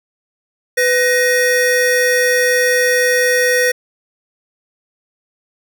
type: tone pair together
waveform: square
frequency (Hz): 498.9 / 1877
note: B4 / A#6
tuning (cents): +17 / +11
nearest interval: octave + major seventh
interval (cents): 2294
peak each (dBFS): -15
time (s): 0.77-3.72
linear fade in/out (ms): 10
effects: none